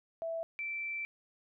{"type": "tone pair in turn", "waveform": "sine", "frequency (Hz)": [659.3, 2335], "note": ["E5", "D7"], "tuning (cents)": [0, -11], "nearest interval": "octave + minor seventh", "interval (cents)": 2189, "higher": "second", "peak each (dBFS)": [-34, -35], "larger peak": "first", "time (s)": [[0.22, 0.43], [0.59, 1.05]], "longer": "second", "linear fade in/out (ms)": 0, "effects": []}